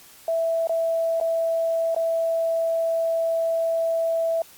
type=tone with dropouts; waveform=sine; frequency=659.3 Hz; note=E5; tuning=in tune; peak=-20 dBFS; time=0.28-4.42 s; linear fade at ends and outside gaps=2 ms; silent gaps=0.672-0.694 / 1.201-1.211 / 1.947-1.963 s; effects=white hiss -49 dBFS RMS until 4.57 s + Opus 48 kbps